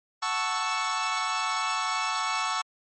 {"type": "chord", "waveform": "sawtooth", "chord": "F# minor seventh", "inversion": "none", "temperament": "equal", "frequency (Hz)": [740, 880, 1108.7, 1318.5], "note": ["F#5", "A5", "C#6", "E6"], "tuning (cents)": [0, 0, 0, 0], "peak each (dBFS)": [-32, -29, -26, -27], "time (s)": [0.22, 2.62], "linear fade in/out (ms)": 10, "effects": ["MP3 32 kbps"]}